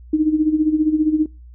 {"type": "tone with tremolo", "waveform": "sine", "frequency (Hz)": 309, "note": "D#4", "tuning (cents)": -12, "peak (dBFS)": -11, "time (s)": [0.13, 1.26], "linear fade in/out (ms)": 5, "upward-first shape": "sine", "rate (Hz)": 15, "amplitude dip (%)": 75, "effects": ["noise-tail reverb RT60 0.3 s tail -26 dB re dry", "added 60 Hz sine -38 dBFS peak until 1.54 s"]}